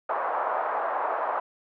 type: band-pass noise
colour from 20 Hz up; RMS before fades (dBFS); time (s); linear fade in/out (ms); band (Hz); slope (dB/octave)
pink; -28; 0.09-1.4; 5; 630 to 1200; 24
effects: none